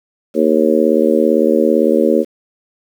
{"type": "harmonic tone", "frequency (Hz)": 77.78, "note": "D#2", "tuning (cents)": 0, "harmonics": [3, 4, 5, 6, 7], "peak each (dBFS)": [-16, -16, -16, -16, -16], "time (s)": [0.34, 2.25], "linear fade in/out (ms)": 50, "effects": ["7-bit"]}